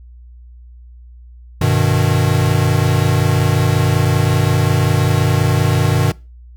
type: chord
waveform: square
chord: G augmented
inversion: none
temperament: equal with one note detuned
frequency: 98 / 123.47 / 153.16 Hz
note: G2 / B2 / D#3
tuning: 0 / 0 / -27 cents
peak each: -17 dBFS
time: 1.61-6.12 s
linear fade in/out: 5 ms
effects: noise-tail reverb RT60 0.3 s tail -23 dB re dry + added 60 Hz sine -36 dBFS peak until 6.56 s